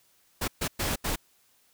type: noise bursts at uneven times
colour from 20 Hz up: pink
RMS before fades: -29 dBFS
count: 4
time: 0.41-0.48 / 0.61-0.68 / 0.79-0.96 / 1.04-1.16 s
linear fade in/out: 10 ms
effects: white hiss -65 dBFS RMS until 1.73 s